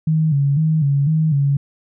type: tone with vibrato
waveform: sine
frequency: 148.9 Hz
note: D3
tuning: 24 cents sharp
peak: -13 dBFS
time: 0.07-1.57 s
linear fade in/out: 5 ms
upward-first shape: square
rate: 2 Hz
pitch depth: 100 cents each way
effects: none